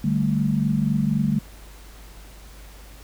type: chord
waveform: sine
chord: D suspended fourth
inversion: none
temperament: equal with one note detuned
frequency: 148.45 / 196 / 220 Hz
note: D3 / G3 / A3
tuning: +19 / 0 / 0 cents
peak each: -23 dBFS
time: 0.04-1.39 s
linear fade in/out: 5 ms
effects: added 50 Hz sine -42 dBFS peak until 3.03 s + pink hiss -48 dBFS RMS until 3.03 s